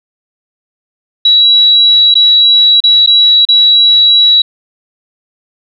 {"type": "tone with dropouts", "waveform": "sine", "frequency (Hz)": 3901, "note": "B7", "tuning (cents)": -22, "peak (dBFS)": -3, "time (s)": [1.25, 4.42], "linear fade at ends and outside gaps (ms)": 5, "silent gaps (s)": [[2.142, 2.153], [2.804, 2.838], [3.063, 3.073], [3.452, 3.487]], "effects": []}